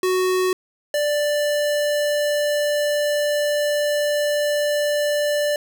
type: tone pair in turn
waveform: square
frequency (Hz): 370 / 588.6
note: F#4 / D5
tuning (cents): 0 / +4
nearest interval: minor sixth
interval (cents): 804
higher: second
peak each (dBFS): -18 / -19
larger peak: first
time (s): 0.03-0.53 / 0.94-5.56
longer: second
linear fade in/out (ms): 2
effects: none